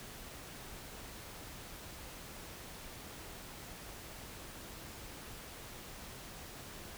silence, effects pink hiss -49 dBFS RMS until 6.97 s

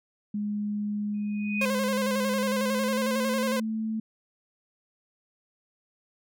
sine tone with pitch glide, 207.7 to 220.1 Hz, G#3 to A3, 0 to +1 cents, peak -27 dBFS, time 0.34-4 s, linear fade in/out 5 ms, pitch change +101 cents, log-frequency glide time 2.5-3.18 s
sine tone with exponential growth, 2489 Hz, D#7, in tune, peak -23 dBFS, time 1.14-1.65 s, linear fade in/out 2 ms, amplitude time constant 110 ms
sawtooth tone with vibrato, 523.3 Hz, C5, in tune, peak -23 dBFS, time 1.61-3.6 s, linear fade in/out 5 ms, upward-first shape square, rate 11 Hz, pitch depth 50 cents each way
effects none

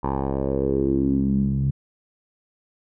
10% pulse tone with low-pass filter sweep, 67.9 Hz, C#2, 35 cents flat, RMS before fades -22 dBFS, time 0.03-1.71 s, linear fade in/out 10 ms, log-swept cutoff 940 to 140 Hz, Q 4.4, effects none

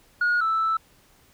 sine tone pair in turn, 1441 / 1318.5 Hz, F#6 / E6, -46 / 0 cents, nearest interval major second, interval 154 cents, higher first, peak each -17 / -19 dBFS, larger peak first, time 0.21-0.41 / 0.41-0.77 s, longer second, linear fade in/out 5 ms, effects tanh soft clip ceiling -17 dBFS + pink hiss -58 dBFS RMS until 1.33 s

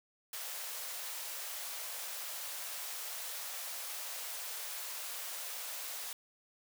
white high-pass noise, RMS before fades -42 dBFS, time 0.33-6.13 s, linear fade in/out 2 ms, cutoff 480 Hz, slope 48 dB/octave, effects none

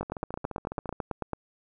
two click trains, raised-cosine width 1 ms, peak -22 / -16 dBFS, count 14 / 13, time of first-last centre 0.03-0.927 / 0.01-1.333 s, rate 14.5 / 9.07 Hz, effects none

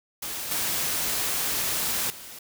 white noise with level steps, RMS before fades -33 / -27 / -42 dBFS, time 0.22-2.39 s, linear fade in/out 5 ms, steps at 0.51 / 2.1 s, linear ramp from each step 2 ms, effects none

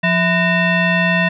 sine tone with frequency modulation, 1008 Hz, B5, 35 cents sharp, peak -12 dBFS, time 0.03-1.29 s, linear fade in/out 10 ms, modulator 832 Hz, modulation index 2, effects none

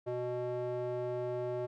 square tone with band-pass filter, 123.47 Hz, B2, in tune, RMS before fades -36 dBFS, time 0.06-1.67 s, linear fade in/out 20 ms, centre 500 Hz, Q 6.7, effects none

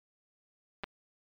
clicks, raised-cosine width 0.3 ms, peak -20 dBFS, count 2, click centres 0.836 / 0.841 s, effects low-pass 4000 Hz 12 dB/octave + MP3 96 kbps

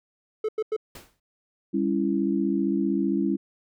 triangle tone bursts, 433.3 Hz, A4, 27 cents flat, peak -21 dBFS, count 3, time 0.44-0.765 s, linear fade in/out 5 ms, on 47 ms, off 92 ms
pink noise with exponential decay, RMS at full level -39 dBFS, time 0.95-1.2 s, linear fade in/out 5 ms, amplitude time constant 53 ms
sine chord, C# diminished, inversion second, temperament just, 199.57 / 277.2 / 332.6 Hz, G3 / C#4 / E4, +31 / 0 / +16 cents, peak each -26 dBFS, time 1.73-3.37 s, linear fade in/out 20 ms
effects none

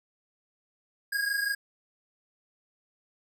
square tone pair together, 1631 / 1656.6 Hz, G#6 / G#6, -32 / -5 cents, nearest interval unison, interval 27 cents, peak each -29 / -33 dBFS, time 1.12-1.55 s, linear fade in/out 10 ms, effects none

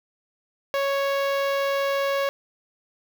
sawtooth tone with notch filter, 554.4 Hz, C#5, in tune, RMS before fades -24 dBFS, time 0.74-2.29 s, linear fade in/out 0 ms, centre 8800 Hz, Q 0.51, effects none

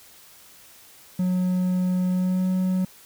triangle tone with pitch glide, 182.6 to 185.36 Hz, F#3 to F#3, -23 to +3 cents, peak -18 dBFS, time 1.19-2.85 s, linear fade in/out 5 ms, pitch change +26 cents, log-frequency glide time 2.11-2.48 s, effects white hiss -50 dBFS RMS until 3.05 s

